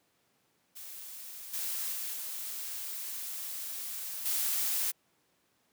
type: noise with level steps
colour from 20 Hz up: blue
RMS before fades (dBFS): -45 / -35 / -37 / -39 / -31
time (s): 0.75-4.92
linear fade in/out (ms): 20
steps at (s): 1.53 / 1.92 / 2.13 / 4.25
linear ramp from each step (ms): 10
effects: pink hiss -72 dBFS RMS until 5.72 s + high-pass 150 Hz 12 dB/octave